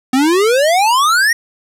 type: exponential sweep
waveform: square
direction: up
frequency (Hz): 250 to 1918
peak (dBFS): -10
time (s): 0.13-1.33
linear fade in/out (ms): 5
effects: low-pass 12000 Hz 12 dB/octave + 7-bit